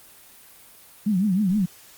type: tone with vibrato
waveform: sine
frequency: 196 Hz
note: G3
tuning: in tune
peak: -18 dBFS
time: 1.06-1.66 s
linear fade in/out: 10 ms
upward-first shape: triangle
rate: 6.4 Hz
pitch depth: 210 cents each way
effects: white hiss -49 dBFS RMS until 1.97 s + Opus 32 kbps